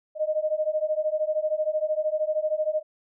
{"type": "beating tone pair", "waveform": "sine", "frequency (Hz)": [611, 624], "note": ["D#5", "D#5"], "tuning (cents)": [-32, 5], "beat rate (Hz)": 13, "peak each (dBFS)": [-26, -26], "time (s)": [0.15, 2.83], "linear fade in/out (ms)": 50, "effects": []}